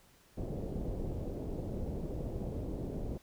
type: low-pass noise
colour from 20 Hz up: pink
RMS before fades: -38 dBFS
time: 0.37-3.18 s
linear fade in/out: 10 ms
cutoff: 560 Hz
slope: 24 dB/octave
effects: pink hiss -64 dBFS RMS until 3.22 s